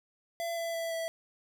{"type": "tone with pitch steps", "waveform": "square", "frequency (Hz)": [675, 669.2, 663.4, 657.7], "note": ["E5", "E5", "E5", "E5"], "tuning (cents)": [41, 26, 11, -4], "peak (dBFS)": -33, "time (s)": [0.4, 1.08], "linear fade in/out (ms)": 0, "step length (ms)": 170, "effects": []}